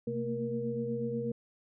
sine tone cluster, 128.3 / 225.6 / 233.8 / 472 Hz, C3 / A3 / A#3 / A#4, -34 / +44 / +5 / +22 cents, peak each -39 / -37 / -40 / -34 dBFS, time 0.07-1.32 s, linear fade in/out 5 ms, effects none

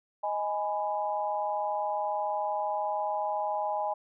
sine chord, G# minor, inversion second, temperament just, 623 / 830.6 / 996.7 Hz, D#5 / G#5 / B5, +2 / 0 / +16 cents, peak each -33 / -30 / -36 dBFS, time 0.23-3.94 s, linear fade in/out 10 ms, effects none

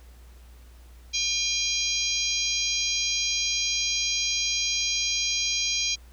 harmonic tone, 806 Hz, G5, 48 cents sharp, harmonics 3 / 4 / 5 / 6 / 7 / 8, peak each -31 / -31 / -31 / -31 / -31 / -31 dBFS, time 1.13-5.96 s, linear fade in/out 20 ms, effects added 60 Hz sine -46 dBFS peak until 6.12 s + pink hiss -58 dBFS RMS until 6.12 s

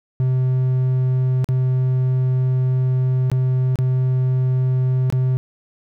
triangle tone with dropouts, 128.8 Hz, C3, 27 cents flat, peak -13 dBFS, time 0.2-5.37 s, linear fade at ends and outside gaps 0 ms, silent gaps 1.444-1.488 / 3.3-3.316 / 3.757-3.788 / 5.101-5.125 s, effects none

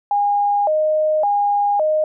sine tone with vibrato, 710 Hz, F5, 28 cents sharp, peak -14 dBFS, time 0.11-2.04 s, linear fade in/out 2 ms, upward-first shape square, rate 0.89 Hz, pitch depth 240 cents each way, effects none

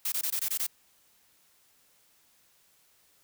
blue noise bursts, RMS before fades -30 dBFS, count 7, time 0.05-0.667 s, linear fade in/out 5 ms, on 71 ms, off 20 ms, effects white hiss -65 dBFS RMS until 3.23 s

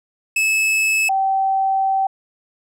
45% pulse / sine tone pair in turn, 2600 / 773 Hz, E7 / G5, -24 / -24 cents, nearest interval octave + major sixth, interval 2100 cents, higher first, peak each -15 dBFS, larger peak neither, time 0.36-1.09 / 1.09-2.07 s, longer second, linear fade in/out 5 ms, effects low-pass 12000 Hz 12 dB/octave

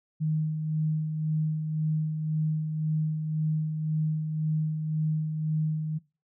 sine tone with tremolo, 155.56 Hz, D#3, in tune, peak -23 dBFS, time 0.2-5.99 s, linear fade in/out 20 ms, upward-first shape sine, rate 1.9 Hz, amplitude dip 45%, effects noise-tail reverb RT60 0.3 s tail -22 dB re dry

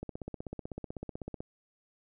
click train, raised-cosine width 2 ms, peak -25 dBFS, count 23, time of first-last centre 0.03-1.405 s, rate 16 Hz, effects none

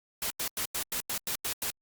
white noise bursts, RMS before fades -32 dBFS, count 9, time 0.22-1.704 s, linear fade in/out 2 ms, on 84 ms, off 91 ms, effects Opus 48 kbps

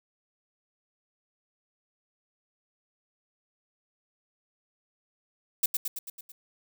violet noise with echo, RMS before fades -23 dBFS, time 5.63-5.66 s, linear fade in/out 5 ms, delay 110 ms, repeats 6, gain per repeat -4 dB, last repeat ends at 6.32 s, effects none

